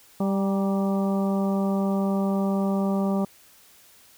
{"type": "harmonic tone with a mistuned harmonic", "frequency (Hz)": 196, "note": "G3", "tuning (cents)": 0, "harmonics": [1, 2, 3, 4, 5, 6], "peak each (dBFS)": [-22, -31, -31, -35, -39, -38], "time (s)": [0.2, 3.25], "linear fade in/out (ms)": 5, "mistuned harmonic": 5, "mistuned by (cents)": -46, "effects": ["white hiss -54 dBFS RMS until 4.17 s"]}